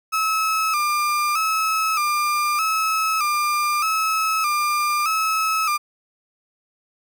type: tone with vibrato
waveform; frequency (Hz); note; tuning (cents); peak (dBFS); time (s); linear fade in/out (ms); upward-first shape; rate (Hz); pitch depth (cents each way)
35% pulse; 1244.5; D#6; 0; -17; 0.12-5.78; 20; square; 0.81; 68
effects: none